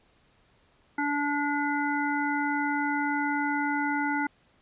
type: harmonic tone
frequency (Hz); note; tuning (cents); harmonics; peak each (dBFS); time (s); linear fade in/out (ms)
289.4; D4; -25; 1 / 3 / 5 / 7; -29 / -30 / -31 / -34; 0.98-4.27; 5
effects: pink hiss -64 dBFS RMS until 4.61 s + resampled to 8000 Hz